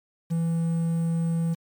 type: tone with quantisation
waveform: triangle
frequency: 166 Hz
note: E3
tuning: 12 cents sharp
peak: -20 dBFS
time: 0.3-1.55 s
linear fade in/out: 20 ms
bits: 8
effects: MP3 96 kbps